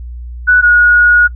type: tone pair in turn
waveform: sine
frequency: 1480 / 1448.7 Hz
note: F#6 / F#6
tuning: 0 / -37 cents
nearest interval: unison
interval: 37 cents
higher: first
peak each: -4 dBFS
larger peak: neither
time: 0.47-0.62 / 0.62-1.28 s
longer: second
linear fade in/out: 20 ms
effects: noise-tail reverb RT60 0.1 s tail -26 dB re dry + added 60 Hz sine -23 dBFS peak until 1.35 s